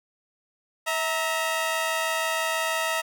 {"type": "tone pair together", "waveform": "15% pulse", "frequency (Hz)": [648.7, 930], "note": ["E5", "A#5"], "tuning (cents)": [-28, -4], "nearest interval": "tritone", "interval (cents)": 624, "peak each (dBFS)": [-20, -22], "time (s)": [0.86, 3.02], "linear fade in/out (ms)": 20, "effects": []}